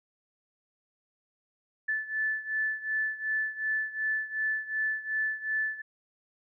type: beating tone pair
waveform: sine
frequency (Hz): 1745 / 1747.7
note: A6 / A6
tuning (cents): -15 / -12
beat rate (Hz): 2.7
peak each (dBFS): -30 / -33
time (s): 1.88-5.82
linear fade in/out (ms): 10
effects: none